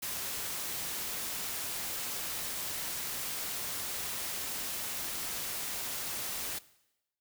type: noise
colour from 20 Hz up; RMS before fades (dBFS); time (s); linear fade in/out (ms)
white; -37; 0.02-6.59; 10
effects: noise-tail reverb RT60 0.9 s tail -19 dB re dry